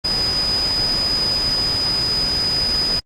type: tone in noise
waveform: sine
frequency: 4978 Hz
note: D#8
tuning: in tune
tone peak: -16 dBFS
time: 0.04-3 s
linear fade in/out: 10 ms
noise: pink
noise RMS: -26 dBFS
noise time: 0.04-3 s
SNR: +7 dB
effects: low-pass 8000 Hz 12 dB/octave + Opus 24 kbps